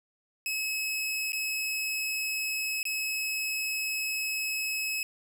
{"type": "tone with dropouts", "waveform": "sawtooth", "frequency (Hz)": 2574, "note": "E7", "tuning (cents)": -42, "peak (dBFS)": -26, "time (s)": [0.46, 5.03], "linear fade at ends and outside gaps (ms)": 1, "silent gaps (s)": [[1.321, 1.331], [2.83, 2.853]], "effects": []}